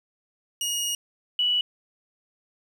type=tone pair in turn; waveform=20% pulse / sine; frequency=2876 / 2948 Hz; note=F#7 / F#7; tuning=-50 / -7 cents; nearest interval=unison; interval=43 cents; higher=second; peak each=-20 dBFS; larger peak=neither; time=0.61-0.95 / 1.39-1.61 s; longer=first; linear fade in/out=2 ms; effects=9-bit

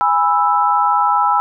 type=chord; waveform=sine; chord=E major; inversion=first; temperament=just; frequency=824.1 / 988.9 / 1318.5 Hz; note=G#5 / B5 / E6; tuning=-14 / +2 / 0 cents; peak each=-16 dBFS; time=0.01-1.4 s; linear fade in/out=0 ms; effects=none

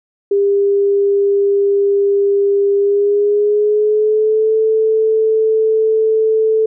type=tone with pitch glide; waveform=sine; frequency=400.6 to 439.4 Hz; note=G4 to A4; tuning=+38 to -2 cents; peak=-10 dBFS; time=0.31-6.66 s; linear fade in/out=5 ms; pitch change=+160 cents; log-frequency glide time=2.76-4.55 s; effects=none

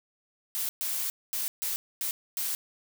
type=noise bursts at uneven times; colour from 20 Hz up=blue; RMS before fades=-31 dBFS; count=6; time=0.55-0.69 / 0.81-1.1 / 1.33-1.48 / 1.62-1.76 / 2.01-2.11 / 2.37-2.55 s; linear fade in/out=0 ms; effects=none

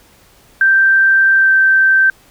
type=tone with pitch glide; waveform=sine; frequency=1568 to 1557.2 Hz; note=G6 to G6; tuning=0 to -12 cents; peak=-7 dBFS; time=0.61-2.1 s; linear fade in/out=2 ms; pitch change=-12 cents; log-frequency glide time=1.37-1.51 s; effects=pink hiss -48 dBFS RMS until 2.3 s

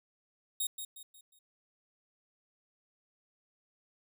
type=tone with echo; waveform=5% pulse; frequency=3733 Hz; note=A#7; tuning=2 cents sharp; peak=-23 dBFS; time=0.6-0.67 s; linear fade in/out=5 ms; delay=180 ms; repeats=4; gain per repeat=-8 dB; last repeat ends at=1.39 s; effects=none

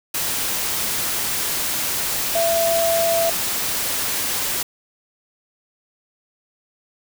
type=tone in noise; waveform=sine; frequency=669 Hz; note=E5; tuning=25 cents sharp; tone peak=-17 dBFS; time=2.35-3.3 s; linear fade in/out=5 ms; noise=white; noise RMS=-23 dBFS; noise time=0.14-4.63 s; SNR=+3 dB; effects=none

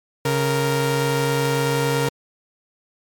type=tone pair together; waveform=sawtooth; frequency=138.25 / 465.4 Hz; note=C#3 / A#4; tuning=-4 / -3 cents; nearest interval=octave + major sixth; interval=2101 cents; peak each=-17 dBFS; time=0.25-2.09 s; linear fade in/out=5 ms; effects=MP3 96 kbps

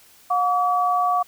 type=tone pair together; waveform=sine; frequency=720 / 1142.9 Hz; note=F#5 / D6; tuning=-47 / -47 cents; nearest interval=minor sixth; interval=800 cents; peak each=-20 dBFS; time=0.3-1.23 s; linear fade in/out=10 ms; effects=white hiss -52 dBFS RMS until 1.27 s

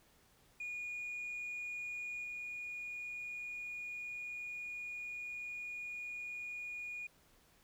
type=tone with level steps; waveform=sine; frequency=2443 Hz; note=D#7; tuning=32 cents flat; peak=-38 / -40 dBFS; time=0.6-7.07 s; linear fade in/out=5 ms; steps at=2.23 s; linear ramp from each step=20 ms; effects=tanh soft clip ceiling -38 dBFS + pink hiss -68 dBFS RMS until 7.63 s

